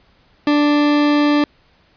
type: tone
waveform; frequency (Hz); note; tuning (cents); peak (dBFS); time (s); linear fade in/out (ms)
40% pulse; 293.7; D4; 0; -11; 0.47-1.44; 2
effects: pink hiss -55 dBFS RMS until 1.96 s + resampled to 11025 Hz